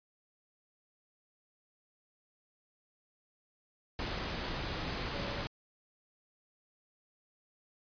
sine tone in noise, 567 Hz, C#5, 39 cents sharp, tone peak -45 dBFS, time 5.14-5.43 s, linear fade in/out 0 ms, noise pink, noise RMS -37 dBFS, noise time 3.99-5.47 s, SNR -11 dB, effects resampled to 11025 Hz

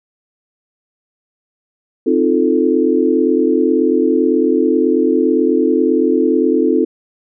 sine chord, F dominant seventh, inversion second, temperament equal, 261.6 / 311.1 / 349.2 / 440 Hz, C4 / Eb4 / F4 / A4, 0 / 0 / 0 / 0 cents, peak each -16 dBFS, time 2.06-6.85 s, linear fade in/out 10 ms, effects none

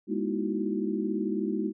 sine tone cluster, 207.1 / 240.5 / 311.4 / 329.7 / 373.6 Hz, G#3 / B3 / D#4 / E4 / F#4, -5 / -46 / +2 / 0 / +17 cents, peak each -31 / -35 / -33 / -34 / -34 dBFS, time 0.07-1.73 s, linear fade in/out 50 ms, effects none

